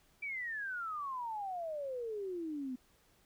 sine exponential sweep, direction down, 2349 to 246.9 Hz, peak -37 dBFS, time 0.22-2.76 s, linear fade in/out 10 ms, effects pink hiss -69 dBFS RMS until 3.25 s

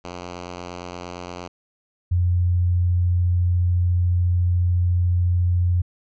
5% pulse / sine tone pair in turn, 88.6 / 88.6 Hz, F2 / F2, +25 / +25 cents, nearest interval unison, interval 0 cents, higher neither, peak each -21 / -16 dBFS, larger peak second, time 0.04-1.48 / 2.11-5.82 s, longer second, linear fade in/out 10 ms, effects resampled to 16000 Hz

